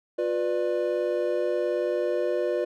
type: chord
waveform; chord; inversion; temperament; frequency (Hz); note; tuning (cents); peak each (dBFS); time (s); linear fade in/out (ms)
triangle; B diminished; second; just; 355.6 / 493.9 / 592.7; F4 / B4 / D5; +31 / 0 / +16; -26; 0.18-2.65; 10
effects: none